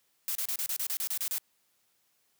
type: noise bursts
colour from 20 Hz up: blue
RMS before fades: -32 dBFS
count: 11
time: 0.28-1.382 s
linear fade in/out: 0 ms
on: 72 ms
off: 31 ms
effects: white hiss -72 dBFS RMS until 2.39 s + high-pass 80 Hz 12 dB/octave